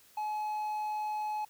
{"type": "tone", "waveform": "triangle", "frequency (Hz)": 850, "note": "G#5", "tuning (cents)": 40, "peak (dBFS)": -30, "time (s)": [0.17, 1.45], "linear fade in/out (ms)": 5, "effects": ["white hiss -61 dBFS RMS until 1.49 s"]}